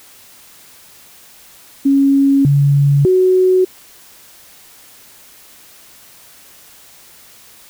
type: tone with pitch steps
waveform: sine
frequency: 276 / 141.6 / 370.8 Hz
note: C#4 / C#3 / F#4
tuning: -7 / +37 / +4 cents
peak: -8 dBFS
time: 1.85-3.65 s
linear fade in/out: 10 ms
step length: 600 ms
effects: white hiss -43 dBFS RMS until 7.69 s